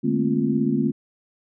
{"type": "tone cluster", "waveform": "sine", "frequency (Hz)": [150.8, 212.6, 229.5, 265.4, 347.2], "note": ["D3", "G#3", "A#3", "C4", "F4"], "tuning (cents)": [46, 41, -27, 25, -10], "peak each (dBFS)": [-27, -25, -24, -23, -28], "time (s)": [0.03, 0.92], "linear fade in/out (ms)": 20, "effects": []}